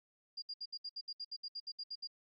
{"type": "tone bursts", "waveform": "sine", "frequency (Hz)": 4816, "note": "D8", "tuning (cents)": 43, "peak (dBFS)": -40, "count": 15, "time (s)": [0.37, 2.074], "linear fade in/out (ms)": 10, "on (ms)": 52, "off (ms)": 66, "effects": ["AAC 64 kbps"]}